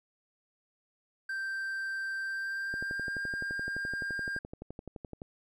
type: tone with pitch glide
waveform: triangle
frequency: 1568 to 1602.8 Hz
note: G6 to G6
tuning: 0 to +38 cents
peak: -31 dBFS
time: 1.29-4.39 s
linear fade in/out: 5 ms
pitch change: +38 cents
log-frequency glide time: 2.22-3.18 s
type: click train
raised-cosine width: 2 ms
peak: -28 dBFS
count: 30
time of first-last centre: 2.74-5.219 s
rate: 11.7 Hz
effects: none